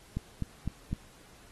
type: click train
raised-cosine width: 5 ms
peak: -19 dBFS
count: 4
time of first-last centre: 0.17-0.929 s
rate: 3.95 Hz
effects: pink hiss -57 dBFS RMS until 1.51 s + AAC 32 kbps